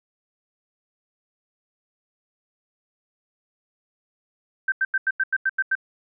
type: tone bursts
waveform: sine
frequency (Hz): 1556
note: G6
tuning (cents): -13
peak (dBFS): -18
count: 9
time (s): 4.68-5.753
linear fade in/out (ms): 5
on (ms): 41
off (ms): 88
effects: none